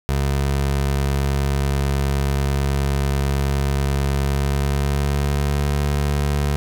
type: tone with pitch glide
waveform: 25% pulse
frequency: 69.3 to 71.95 Hz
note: C#2 to D2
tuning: 0 to -35 cents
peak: -14 dBFS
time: 0.09-6.56 s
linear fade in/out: 0 ms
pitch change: +65 cents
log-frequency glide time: 4.23-5.8 s
effects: none